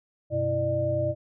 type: tone cluster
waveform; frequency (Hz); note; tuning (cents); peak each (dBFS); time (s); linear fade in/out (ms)
sine; 96.5 / 126.4 / 328.8 / 601; G2 / B2 / E4 / D5; -27 / +41 / -4 / +40; -32 / -30 / -34 / -25; 0.3-1.15; 50
effects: none